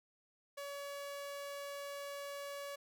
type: tone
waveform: sawtooth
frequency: 566 Hz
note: C#5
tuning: 36 cents sharp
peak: -39 dBFS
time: 0.57-2.76 s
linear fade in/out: 10 ms
effects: none